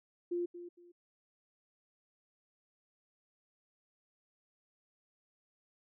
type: tone with echo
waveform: sine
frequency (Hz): 349.2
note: F4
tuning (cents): 0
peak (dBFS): -32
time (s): 0.31-0.46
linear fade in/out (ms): 10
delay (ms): 230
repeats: 2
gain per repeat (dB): -12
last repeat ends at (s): 0.92
effects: none